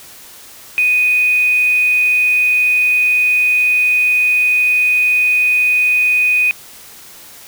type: tone with quantisation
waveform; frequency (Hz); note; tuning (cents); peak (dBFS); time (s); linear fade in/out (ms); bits
sine; 2489; D#7; 0; -10; 0.78-6.51; 0; 5
effects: white hiss -38 dBFS RMS until 7.47 s